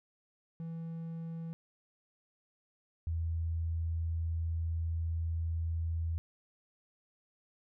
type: tone pair in turn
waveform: triangle / sine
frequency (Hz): 164.81 / 82.41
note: E3 / E2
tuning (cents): 0 / 0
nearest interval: octave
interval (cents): 1200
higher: first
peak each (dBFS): -36 / -31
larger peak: second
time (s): 0.6-1.53 / 3.07-6.18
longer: second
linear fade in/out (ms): 0
effects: none